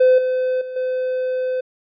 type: tone with level steps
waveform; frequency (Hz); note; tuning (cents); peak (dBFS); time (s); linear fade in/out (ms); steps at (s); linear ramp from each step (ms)
triangle; 511; C5; -41; -7 / -15 / -25 / -17; 0-1.61; 10; 0.18 / 0.61 / 0.76; 5
effects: tanh soft clip ceiling -3 dBFS + resampled to 11025 Hz